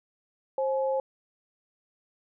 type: tone pair together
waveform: sine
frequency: 532 / 847.9 Hz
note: C5 / G#5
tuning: +29 / +36 cents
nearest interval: minor sixth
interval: 807 cents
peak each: -25 / -32 dBFS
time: 0.58-1 s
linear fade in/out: 2 ms
effects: none